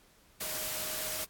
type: tone in noise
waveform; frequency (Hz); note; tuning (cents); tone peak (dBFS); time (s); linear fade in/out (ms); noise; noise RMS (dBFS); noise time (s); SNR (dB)
sine; 622.3; D#5; 0; -47; 0.4-1.25; 10; white; -36; 0.4-1.25; -14
effects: pink hiss -63 dBFS RMS until 1.29 s + AAC 64 kbps